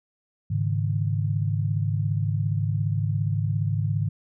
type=chord; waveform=sine; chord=Ab suspended fourth; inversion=none; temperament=just; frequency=103.83 / 138.43 / 155.74 Hz; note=Ab2 / Db3 / Eb3; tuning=0 / -2 / +2 cents; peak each=-24 / -28 / -28 dBFS; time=0.5-4.09 s; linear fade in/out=10 ms; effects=none